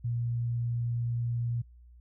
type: tone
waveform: sine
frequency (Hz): 118.7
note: A#2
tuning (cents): +32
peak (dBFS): -28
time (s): 0.04-1.62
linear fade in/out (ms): 10
effects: noise-tail reverb RT60 0.2 s tail -26 dB re dry + added 60 Hz sine -51 dBFS peak until 2 s